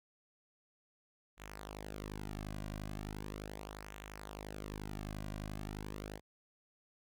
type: tone with flanger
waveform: sawtooth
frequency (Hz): 51.5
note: G#1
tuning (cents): -14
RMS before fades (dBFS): -45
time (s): 1.37-6.21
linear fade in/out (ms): 50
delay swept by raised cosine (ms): 0.2 to 2.3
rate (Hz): 0.38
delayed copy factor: -0.7
effects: none